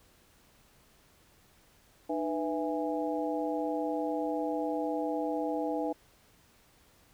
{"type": "harmonic tone with a mistuned harmonic", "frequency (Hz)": 165.1, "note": "E3", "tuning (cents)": 3, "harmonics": [2, 3, 4, 5], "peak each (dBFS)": [-33, -35, -36, -37], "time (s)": [2.09, 5.93], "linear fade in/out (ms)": 10, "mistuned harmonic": 2, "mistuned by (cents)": -140, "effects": ["pink hiss -63 dBFS RMS until 7.13 s"]}